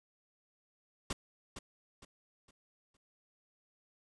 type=noise with echo; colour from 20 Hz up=pink; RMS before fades=-36 dBFS; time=1.1-1.13 s; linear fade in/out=5 ms; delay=460 ms; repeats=4; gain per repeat=-9 dB; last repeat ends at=2.97 s; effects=resampled to 22050 Hz